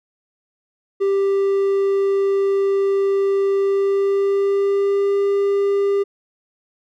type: tone with pitch glide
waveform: triangle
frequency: 393.7 to 399.4 Hz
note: G4 to G4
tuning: +8 to +32 cents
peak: -13 dBFS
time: 1-6.04 s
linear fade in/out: 20 ms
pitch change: +24 cents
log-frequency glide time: 3.58-5.18 s
effects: none